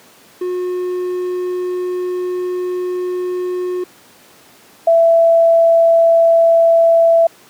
triangle / sine tone pair in turn, 361.9 / 665.6 Hz, F#4 / E5, -38 / +17 cents, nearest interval major seventh, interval 1055 cents, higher second, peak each -15 / -7 dBFS, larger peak second, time 0.41-3.84 / 4.87-7.27 s, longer first, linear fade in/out 5 ms, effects pink hiss -45 dBFS RMS until 7.49 s + high-pass 200 Hz 12 dB/octave

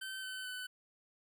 25% pulse tone with pitch steps, 1541 / 1522.4 / 1504.1 Hz, G6 / F#6 / F#6, -30 / +49 / +28 cents, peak -37 dBFS, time 0.01-0.67 s, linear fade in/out 10 ms, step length 220 ms, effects none

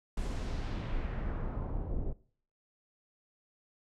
brown noise with low-pass filter sweep, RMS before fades -35 dBFS, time 0.17-2.13 s, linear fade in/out 5 ms, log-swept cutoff 10000 to 440 Hz, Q 1.2, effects noise-tail reverb RT60 0.5 s tail -20 dB re dry

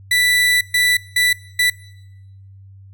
30% pulse tone bursts at uneven times, 1975.5 Hz, B6, in tune, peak -10 dBFS, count 4, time 0.11-0.61 / 0.74-0.97 / 1.16-1.33 / 1.59-1.7 s, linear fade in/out 5 ms, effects noise-tail reverb RT60 1.0 s tail -23 dB re dry + added 97 Hz sine -39 dBFS peak until 2.93 s

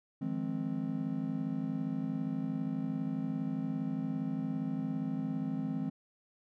triangle chord, F minor seventh, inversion third, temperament just, 157.15 / 174.61 / 209.5 / 261.9 Hz, Eb3 / F3 / Ab3 / C4, +18 / 0 / +15 / +2 cents, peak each -37 / -39 / -36 / -34 dBFS, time 0.21-5.9 s, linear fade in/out 10 ms, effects none

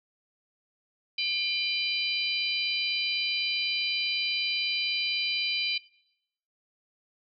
harmonic tone with a mistuned harmonic, 796 Hz, G5, 26 cents sharp, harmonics 3 / 4 / 5 / 6, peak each -31 / -32 / -33 / -34 dBFS, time 1.18-5.78 s, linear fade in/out 5 ms, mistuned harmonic 4, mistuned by -78 cents, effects noise-tail reverb RT60 0.8 s tail -20 dB re dry

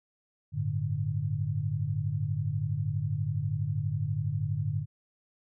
sine chord, G suspended second, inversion none, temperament just, 98 / 110.25 / 147 Hz, G2 / A2 / D3, 0 / +4 / +2 cents, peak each -33 / -32 / -31 dBFS, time 0.52-4.86 s, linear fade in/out 50 ms, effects none

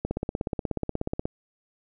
click train, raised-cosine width 2 ms, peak -14 dBFS, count 21, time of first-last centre 0.05-1.255 s, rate 16.6 Hz, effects none

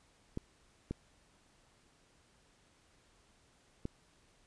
clicks, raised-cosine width 3 ms, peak -24 dBFS, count 3, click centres 0.374 / 0.91 / 3.854 s, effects pink hiss -68 dBFS RMS until 4.46 s + resampled to 22050 Hz

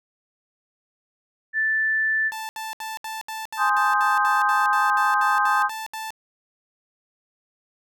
sine tone, 1760 Hz, A6, in tune, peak -19 dBFS, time 1.53-2.32 s, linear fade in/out 50 ms
sawtooth tone bursts, 880 Hz, A5, in tune, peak -26 dBFS, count 16, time 2.32-6.105 s, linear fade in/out 0 ms, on 170 ms, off 71 ms
sine chord, Ab major seventh, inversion none, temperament equal, 830.6 / 1046.5 / 1244.5 / 1568 Hz, Ab5 / C6 / Eb6 / G6, 0 / 0 / 0 / 0 cents, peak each -23 dBFS, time 3.57-5.7 s, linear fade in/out 50 ms
effects none

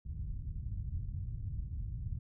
white low-pass noise, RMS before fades -39 dBFS, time 0.05-2.19 s, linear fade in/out 10 ms, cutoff 110 Hz, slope 24 dB/octave, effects none

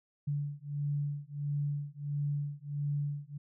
sine beating tone pair, 143.9 / 145.4 Hz, D3 / D3, -35 / -17 cents, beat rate 1.5 Hz, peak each -35 / -35 dBFS, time 0.27-3.38 s, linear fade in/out 10 ms, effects none

